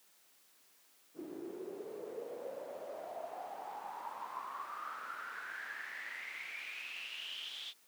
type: noise with band-pass filter sweep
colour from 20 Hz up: pink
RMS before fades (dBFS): -45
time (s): 1.14-7.74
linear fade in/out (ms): 50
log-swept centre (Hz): 320 to 3500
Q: 8.4
effects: white hiss -67 dBFS RMS until 7.87 s + high-pass 200 Hz 12 dB/octave